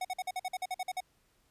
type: tone bursts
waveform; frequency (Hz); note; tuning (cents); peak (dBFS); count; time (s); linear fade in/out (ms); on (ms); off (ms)
square; 740; F#5; 0; -33; 12; 0.01-1.005; 5; 38; 49
effects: pink hiss -71 dBFS RMS until 1.5 s + resampled to 32000 Hz